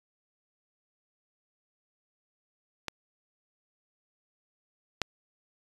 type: clicks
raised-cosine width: 0.2 ms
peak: -15 / -9 dBFS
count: 2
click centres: 2.883 / 5.017 s
effects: resampled to 24000 Hz